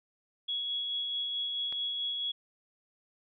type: tone with tremolo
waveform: sine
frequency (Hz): 3346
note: G#7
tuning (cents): +12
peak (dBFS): -30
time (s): 0.48-2.32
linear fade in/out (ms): 10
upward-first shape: sine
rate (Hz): 4.6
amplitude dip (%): 25
type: click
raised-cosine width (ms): 0.3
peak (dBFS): -29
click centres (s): 1.725
effects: none